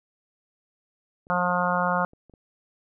clicks, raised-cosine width 2 ms, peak -38 dBFS, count 9, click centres 1.269 / 1.306 / 1.362 / 1.49 / 1.685 / 1.792 / 2.134 / 2.297 / 2.338 s
harmonic tone, 178.4 Hz, F3, 37 cents sharp, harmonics 1 / 3 / 4 / 5 / 6 / 7 / 8, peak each -29 / -29 / -29 / -29 / -29 / -29 / -29 dBFS, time 1.3-2.05 s, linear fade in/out 0 ms
effects none

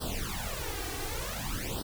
pink noise with flanger, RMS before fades -35 dBFS, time 0-1.83 s, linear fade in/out 20 ms, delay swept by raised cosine 0.22 to 2.62 ms, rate 0.55 Hz, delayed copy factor +0.95, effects none

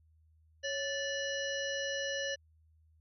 harmonic tone with a mistuned harmonic, 584 Hz, D5, 10 cents flat, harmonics 1 / 3 / 5 / 7 / 9 / 10, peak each -37 / -38 / -41 / -47 / -48 / -45 dBFS, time 0.63-2.36 s, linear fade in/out 20 ms, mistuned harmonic 1, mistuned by -89 cents, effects added 79 Hz sine -63 dBFS peak until 3 s

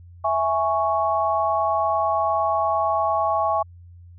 sine chord, C# minor, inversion first, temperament equal, 659.3 / 830.6 / 1108.7 Hz, E5 / G#5 / C#6, 0 / 0 / 0 cents, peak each -23 dBFS, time 0.24-3.63 s, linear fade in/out 10 ms, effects added 87 Hz sine -42 dBFS peak until 4.18 s

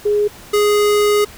sine / square tone pair in turn, 415.3 / 415.3 Hz, G#4 / G#4, 0 / 0 cents, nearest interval unison, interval 0 cents, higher neither, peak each -12 dBFS, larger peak neither, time 0.05-0.28 / 0.53-1.25 s, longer second, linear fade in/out 10 ms, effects pink hiss -39 dBFS RMS until 1.37 s

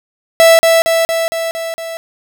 45% pulse tone with echo, 659.3 Hz, E5, in tune, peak -4 dBFS, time 0.4-0.59 s, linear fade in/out 0 ms, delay 230 ms, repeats 6, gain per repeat -3 dB, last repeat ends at 1.97 s, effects none

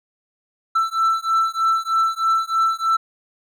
triangle beating tone pair, 1329 / 1332.2 Hz, E6 / E6, +14 / +18 cents, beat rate 3.2 Hz, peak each -18 dBFS, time 0.75-2.97 s, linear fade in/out 10 ms, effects none

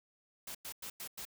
white noise bursts, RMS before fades -44 dBFS, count 5, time 0.47-1.252 s, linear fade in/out 5 ms, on 78 ms, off 98 ms, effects none

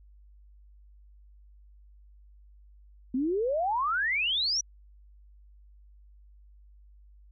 sine exponential sweep, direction up, 245.3 to 5970 Hz, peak -25 dBFS, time 3.14-4.61 s, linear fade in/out 5 ms, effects added 50 Hz sine -52 dBFS peak until 7.31 s

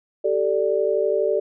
sine chord, G suspended second, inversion none, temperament equal with one note detuned, 387.9 / 440 / 587.3 Hz, G4 / A4 / D5, -18 / 0 / 0 cents, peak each -23 / -22 / -22 dBFS, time 0.24-1.4 s, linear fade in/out 10 ms, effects none

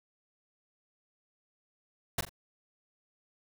pink noise with echo, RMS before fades -30 dBFS, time 2.18-2.21 s, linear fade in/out 5 ms, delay 42 ms, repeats 2, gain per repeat -10 dB, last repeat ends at 2.294 s, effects none

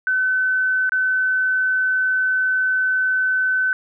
sine tone with dropouts, 1517 Hz, F#6, 43 cents sharp, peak -16 dBFS, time 0.07-3.73 s, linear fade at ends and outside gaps 1 ms, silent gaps 0.894-0.92 s, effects none

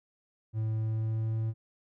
triangle tone with pitch glide, 110 to 111.41 Hz, A2 to A2, 0 to +22 cents, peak -26 dBFS, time 0.53-1.54 s, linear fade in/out 50 ms, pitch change +22 cents, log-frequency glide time 0.76-1.4 s, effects none

